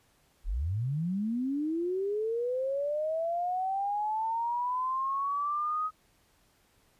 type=linear sweep; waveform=sine; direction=up; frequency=32.7 to 1266 Hz; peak=-28 dBFS; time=0.44-5.91 s; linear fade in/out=50 ms; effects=pink hiss -67 dBFS RMS until 6.99 s + resampled to 32000 Hz